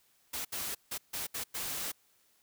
white noise bursts at uneven times, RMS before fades -37 dBFS, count 6, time 0.33-0.45 / 0.52-0.75 / 0.91-0.98 / 1.13-1.27 / 1.34-1.44 / 1.54-1.92 s, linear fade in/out 10 ms, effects white hiss -69 dBFS RMS until 2.42 s

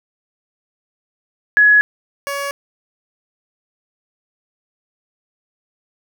sine / 15% pulse tone pair in turn, 1685 / 562.3 Hz, G#6 / C#5, +25 / +25 cents, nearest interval octave + perfect fifth, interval 1900 cents, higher first, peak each -7 / -15 dBFS, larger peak first, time 1.57-1.81 / 2.27-2.51 s, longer neither, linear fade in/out 0 ms, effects none

